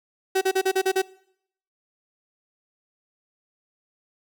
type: tone bursts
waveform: 35% pulse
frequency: 380 Hz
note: F#4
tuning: 46 cents sharp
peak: -17 dBFS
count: 7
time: 0.35-1.02 s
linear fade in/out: 10 ms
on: 64 ms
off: 37 ms
effects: noise-tail reverb RT60 0.7 s tail -22 dB re dry